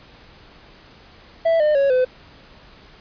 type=tone with pitch steps; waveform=triangle; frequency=659.3 / 604.6 / 554.4 / 508.4 Hz; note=E5 / D#5 / C#5 / C5; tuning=0 / -50 / 0 / -50 cents; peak=-12 dBFS; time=1.45-2.05 s; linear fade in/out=10 ms; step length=150 ms; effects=pink hiss -47 dBFS RMS until 3 s + resampled to 11025 Hz